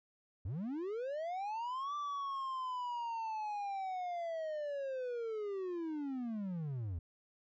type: linear two-way sweep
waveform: triangle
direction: up then down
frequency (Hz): 77.8 to 1176 to 77.8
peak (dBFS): -35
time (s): 0.45-6.99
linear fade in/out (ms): 5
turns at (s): 1.95
effects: resampled to 16000 Hz